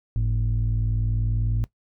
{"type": "tone pair together", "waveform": "sine", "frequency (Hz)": [49.67, 110], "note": ["G1", "A2"], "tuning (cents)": [24, 0], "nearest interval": "octave + major second", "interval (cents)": 1376, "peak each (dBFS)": -21, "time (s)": [0.16, 1.64], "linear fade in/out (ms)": 0, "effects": ["noise-tail reverb RT60 0.1 s tail -20 dB re dry", "tanh soft clip ceiling -17 dBFS"]}